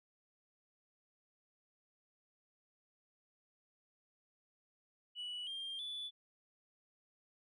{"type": "tone with pitch steps", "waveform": "sine", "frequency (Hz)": [2947, 3195, 3464], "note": ["F#7", "G7", "A7"], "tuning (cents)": [-8, 32, -28], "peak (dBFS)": -39, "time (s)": [5.15, 6.11], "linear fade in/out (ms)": 50, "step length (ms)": 320, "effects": ["tanh soft clip ceiling -39 dBFS"]}